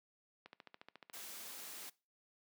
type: click train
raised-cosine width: 0.3 ms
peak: -36 dBFS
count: 11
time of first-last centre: 0.46-1.169 s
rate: 14.1 Hz
type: noise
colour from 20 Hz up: white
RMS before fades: -49 dBFS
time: 1.13-1.9 s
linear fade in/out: 10 ms
effects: noise-tail reverb RT60 0.3 s tail -21 dB re dry + high-pass 200 Hz 12 dB/octave